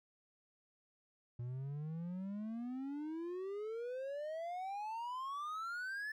triangle exponential sweep, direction up, 118.3 to 1760 Hz, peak -38 dBFS, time 1.39-6.12 s, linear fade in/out 5 ms, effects none

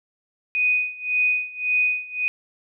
sine tone with tremolo, 2489 Hz, D#7, in tune, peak -16 dBFS, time 0.55-2.28 s, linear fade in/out 0 ms, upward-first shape sine, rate 1.8 Hz, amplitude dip 90%, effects none

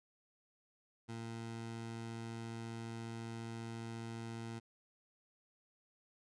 20% pulse tone, 114.6 Hz, A#2, 29 cents flat, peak -38 dBFS, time 1.08-4.6 s, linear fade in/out 20 ms, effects resampled to 22050 Hz

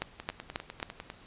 two click trains, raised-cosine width 0.3 ms, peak -23 / -15 dBFS, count 10 / 4, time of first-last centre 0.2-1.101 / 0.02-0.829 s, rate 9.99 / 3.71 Hz, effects pink hiss -55 dBFS RMS until 1.26 s + resampled to 8000 Hz

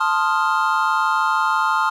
triangle chord, F dominant seventh, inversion first, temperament equal, 880 / 1046.5 / 1244.5 / 1396.9 Hz, A5 / C6 / Eb6 / F6, 0 / 0 / 0 / 0 cents, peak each -20 dBFS, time 0-1.9 s, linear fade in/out 10 ms, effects none

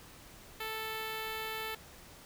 5% pulse tone with notch filter, 440 Hz, A4, in tune, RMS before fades -39 dBFS, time 0.6-1.75 s, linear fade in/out 5 ms, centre 5700 Hz, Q 0.87, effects pink hiss -54 dBFS RMS until 2.25 s

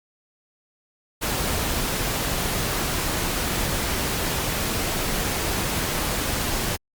pink noise, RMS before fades -25 dBFS, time 1.21-6.77 s, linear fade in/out 20 ms, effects Opus 48 kbps

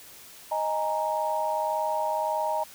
sine chord, D# suspended fourth, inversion none, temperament equal, 622.3 / 830.6 / 932.3 Hz, D#5 / G#5 / A#5, 0 / 0 / 0 cents, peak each -29 / -31 / -28 dBFS, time 0.51-2.64 s, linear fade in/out 10 ms, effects white hiss -48 dBFS RMS until 2.74 s

